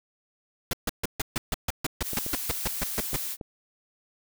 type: noise bursts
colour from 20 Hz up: pink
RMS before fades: -27 dBFS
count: 16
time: 0.71-3.162 s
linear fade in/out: 2 ms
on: 22 ms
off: 140 ms
type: noise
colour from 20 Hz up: blue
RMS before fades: -33 dBFS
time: 2.02-3.37 s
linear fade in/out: 50 ms
type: clicks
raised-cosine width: 2 ms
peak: -22 dBFS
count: 5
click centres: 2.133 / 2.264 / 3.001 / 3.132 / 3.412 s
effects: none